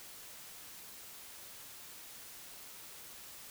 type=silence; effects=white hiss -51 dBFS RMS until 3.5 s